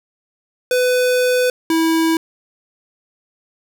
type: tone pair in turn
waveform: square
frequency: 500 / 325.5 Hz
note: B4 / E4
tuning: +21 / -22 cents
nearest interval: perfect fifth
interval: 743 cents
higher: first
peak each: -14 dBFS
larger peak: neither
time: 0.71-1.5 / 1.7-2.17 s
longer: first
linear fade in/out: 2 ms
effects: none